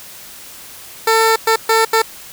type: tone bursts at uneven times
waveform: 15% pulse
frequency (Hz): 447.6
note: A4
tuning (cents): +30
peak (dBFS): -4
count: 4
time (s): 1.07-1.36 / 1.47-1.56 / 1.69-1.85 / 1.93-2.02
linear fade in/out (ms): 5
effects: white hiss -36 dBFS RMS until 2.32 s